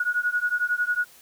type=beating tone pair; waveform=sine; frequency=1450 / 1461 Hz; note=F#6 / F#6; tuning=-35 / -22 cents; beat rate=11 Hz; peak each=-25 dBFS; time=0-1.05 s; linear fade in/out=5 ms; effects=white hiss -52 dBFS RMS until 1.21 s